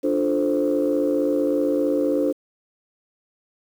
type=chord; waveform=sine; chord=D minor seventh; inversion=none; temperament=equal; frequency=293.7 / 349.2 / 440 / 523.3 Hz; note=D4 / F4 / A4 / C5; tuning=0 / 0 / 0 / 0 cents; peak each=-21 / -26 / -25 / -22 dBFS; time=0.03-2.33 s; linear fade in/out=20 ms; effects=tanh soft clip ceiling -11 dBFS + 8-bit